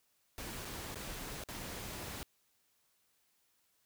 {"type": "noise with dropouts", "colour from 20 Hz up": "pink", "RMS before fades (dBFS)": -44, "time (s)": [0.38, 2.23], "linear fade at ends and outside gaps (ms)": 0, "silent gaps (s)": [[0.648, 0.652], [0.945, 0.957], [1.437, 1.487]], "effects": ["white hiss -75 dBFS RMS until 3.85 s"]}